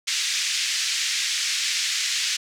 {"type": "band-pass noise", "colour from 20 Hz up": "white", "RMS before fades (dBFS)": -25, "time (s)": [0.07, 2.37], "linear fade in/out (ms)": 10, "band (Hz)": [1900, 6600], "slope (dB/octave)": 24, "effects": []}